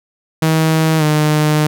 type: tone with pitch glide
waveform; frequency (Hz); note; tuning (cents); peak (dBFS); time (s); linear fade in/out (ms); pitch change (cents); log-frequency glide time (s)
sawtooth; 159.3 to 152.11; D#3 to D#3; +41 to -39; -7; 0.42-1.67; 5; -80; 0.98-1.03
effects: none